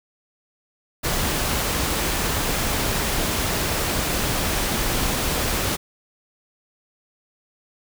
pink noise, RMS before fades -23 dBFS, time 1.03-5.77 s, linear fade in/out 20 ms, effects none

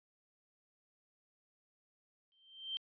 sine tone with exponential growth, 3136 Hz, G7, in tune, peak -34 dBFS, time 2.32-2.77 s, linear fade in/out 0 ms, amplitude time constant 97 ms, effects resampled to 11025 Hz

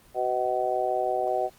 harmonic tone, 125.6 Hz, B2, 30 cents sharp, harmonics 3 / 4 / 5 / 6, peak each -31 / -31 / -28 / -27 dBFS, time 0.14-1.5 s, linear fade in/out 50 ms, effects pink hiss -56 dBFS RMS until 1.58 s + Opus 24 kbps

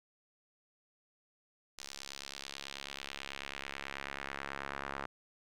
sawtooth tone with band-pass filter sweep, 69.2 Hz, C#2, 2 cents flat, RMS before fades -44 dBFS, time 1.78-5.06 s, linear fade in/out 5 ms, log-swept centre 5500 to 1300 Hz, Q 1.4, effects none

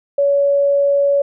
sine tone, 564 Hz, C#5, 30 cents sharp, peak -11 dBFS, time 0.18-1.22 s, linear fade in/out 5 ms, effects none

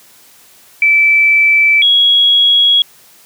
sine tone pair in turn, 2319 / 3322 Hz, D7 / G#7, -22 / 0 cents, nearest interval tritone, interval 622 cents, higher second, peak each -6 dBFS, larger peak neither, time 0.82-1.82 / 1.82-2.82 s, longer neither, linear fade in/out 2 ms, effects white hiss -44 dBFS RMS until 3.25 s + high-pass 80 Hz 12 dB/octave

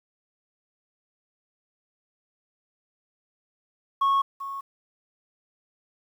sine tone with echo, 1100 Hz, C#6, 14 cents flat, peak -16 dBFS, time 4.01-4.22 s, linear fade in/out 10 ms, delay 390 ms, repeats 1, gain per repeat -15 dB, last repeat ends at 4.61 s, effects tanh soft clip ceiling -18 dBFS + 9-bit

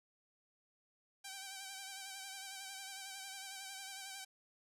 5% pulse tone with vibrato, 777 Hz, G5, 16 cents flat, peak -34 dBFS, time 1.24-4.25 s, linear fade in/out 10 ms, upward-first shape sine, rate 11 Hz, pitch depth 39 cents each way, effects none

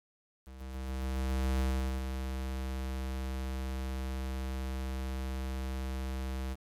square tone with ADSR envelope, 65.41 Hz, C2, in tune, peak -28 dBFS, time 0.4-6.56 s, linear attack 1200 ms, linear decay 400 ms, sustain -6 dB, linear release 39 ms, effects resampled to 32000 Hz + 9-bit

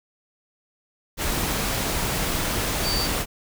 sine tone in noise, 4607 Hz, D8, 34 cents flat, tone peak -25 dBFS, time 2.82-3.09 s, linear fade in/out 50 ms, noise pink, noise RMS -25 dBFS, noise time 1.17-3.26 s, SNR -3 dB, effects none

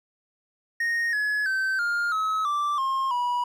triangle tone with pitch steps, 1859 / 1694.9 / 1545.3 / 1408.9 / 1284.5 / 1171.1 / 1067.7 / 973.5 Hz, A#6 / G#6 / G6 / F6 / E6 / D6 / C6 / B5, -5 / +35 / -25 / +15 / -45 / -5 / +35 / -25 cents, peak -21 dBFS, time 0.8-3.44 s, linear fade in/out 5 ms, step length 330 ms, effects none

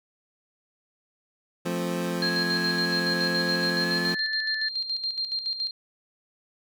25% pulse chord, F major, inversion none, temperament equal, 174.61 / 220 / 261.6 Hz, F3 / A3 / C4, 0 / 0 / 0 cents, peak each -25 / -30 / -30 dBFS, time 1.65-4.15 s, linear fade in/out 10 ms
sine tone with pitch glide, 1658 to 1754.6 Hz, G#6 to A6, -3 to -5 cents, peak -28 dBFS, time 2.22-4.69 s, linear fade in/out 10 ms, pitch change +98 cents, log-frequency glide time 3.67-4.2 s
sine tone with tremolo, 4189 Hz, C8, 1 cent sharp, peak -25 dBFS, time 2.22-5.71 s, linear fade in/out 2 ms, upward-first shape square, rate 7.1 Hz, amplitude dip 60%
effects none

